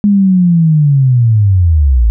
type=linear sweep; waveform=sine; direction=down; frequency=207.7 to 52.7 Hz; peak=-5 dBFS; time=0.04-2.1 s; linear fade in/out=0 ms; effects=none